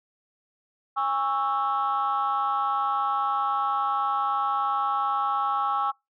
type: chord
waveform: sine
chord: C# minor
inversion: second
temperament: equal with one note detuned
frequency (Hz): 816.3 / 1108.7 / 1318.5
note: G#5 / C#6 / E6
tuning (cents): -30 / 0 / 0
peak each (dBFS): -26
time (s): 0.96-5.92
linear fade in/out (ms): 20
effects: noise-tail reverb RT60 0.2 s tail -26 dB re dry + tanh soft clip ceiling -17 dBFS